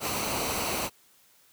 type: noise with comb filter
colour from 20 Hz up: pink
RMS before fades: -30 dBFS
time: 0-0.9 s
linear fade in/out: 50 ms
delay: 0.58 ms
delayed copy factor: -0.55
effects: white hiss -61 dBFS RMS until 1.52 s + high-pass 60 Hz 12 dB/octave